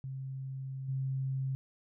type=tone with level steps; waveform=sine; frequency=133.4 Hz; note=C3; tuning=34 cents sharp; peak=-37 / -31 dBFS; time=0.04-1.55 s; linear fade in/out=0 ms; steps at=0.88 s; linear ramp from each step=10 ms; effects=none